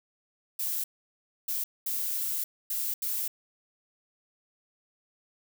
violet noise bursts at uneven times, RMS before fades -31 dBFS, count 5, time 0.59-0.84 / 1.48-1.64 / 1.86-2.44 / 2.7-2.94 / 3.02-3.28 s, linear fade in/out 5 ms, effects none

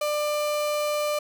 35% pulse tone, 595 Hz, D5, 22 cents sharp, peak -22 dBFS, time 0.01-1.19 s, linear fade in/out 5 ms, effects none

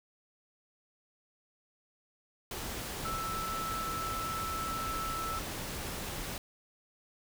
sine tone in noise, 1318.5 Hz, E6, in tune, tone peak -35 dBFS, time 3.05-5.39 s, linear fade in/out 2 ms, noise pink, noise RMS -39 dBFS, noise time 2.51-6.38 s, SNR +1 dB, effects none

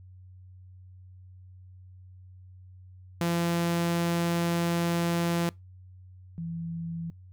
sawtooth / sine tone pair in turn, 170.5 / 166.61 Hz, F3 / E3, -41 / +19 cents, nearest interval unison, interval 40 cents, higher first, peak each -21 / -32 dBFS, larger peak first, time 3.21-5.49 / 6.38-7.1 s, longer first, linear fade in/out 0 ms, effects noise-tail reverb RT60 0.2 s tail -24 dB re dry + added 92 Hz sine -47 dBFS peak until 7.32 s

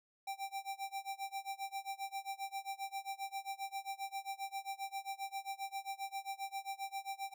square tone with tremolo, 784 Hz, G5, in tune, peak -38 dBFS, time 0.27-7.34 s, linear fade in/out 5 ms, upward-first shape sine, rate 7.5 Hz, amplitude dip 95%, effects none

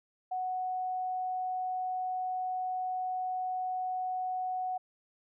sine tone, 740 Hz, F#5, in tune, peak -31 dBFS, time 0.31-4.78 s, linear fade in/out 10 ms, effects none

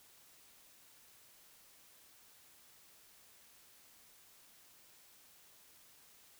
silence, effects white hiss -63 dBFS RMS until 6.39 s

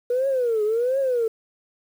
sine tone with vibrato, 479.5 Hz, A#4, 49 cents sharp, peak -18 dBFS, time 0.1-1.28 s, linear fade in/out 5 ms, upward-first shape triangle, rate 1.4 Hz, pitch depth 250 cents each way, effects tanh soft clip ceiling -15 dBFS + 8-bit

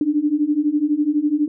sine beating tone pair, 290 / 302 Hz, D4 / D4, -22 / +48 cents, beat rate 12 Hz, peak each -20 / -18 dBFS, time 0.01-1.48 s, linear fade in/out 2 ms, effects none

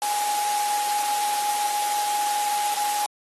sine tone in noise, 830.6 Hz, G#5, in tune, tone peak -23 dBFS, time 0.02-3.06 s, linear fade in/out 0 ms, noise white, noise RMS -29 dBFS, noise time 0.02-3.06 s, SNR +3 dB, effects high-pass 400 Hz 12 dB/octave + AAC 32 kbps

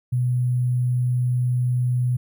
sine tone with sample-and-hold, 124.3 Hz, B2, 12 cents sharp, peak -18 dBFS, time 0.12-2.17 s, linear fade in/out 10 ms, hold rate 11025 Hz, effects none

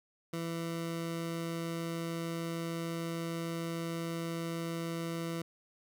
20% pulse tone, 166.6 Hz, E3, 19 cents sharp, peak -30 dBFS, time 0.33-5.42 s, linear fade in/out 5 ms, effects none

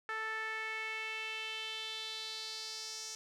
sawtooth tone with band-pass filter sweep, 440 Hz, A4, in tune, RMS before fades -41 dBFS, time 0.09-3.15 s, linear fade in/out 0 ms, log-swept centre 1600 to 5900 Hz, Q 3.5, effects none

